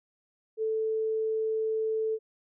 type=tone; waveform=sine; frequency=440 Hz; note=A4; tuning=in tune; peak=-26 dBFS; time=0.57-2.19 s; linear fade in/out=50 ms; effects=none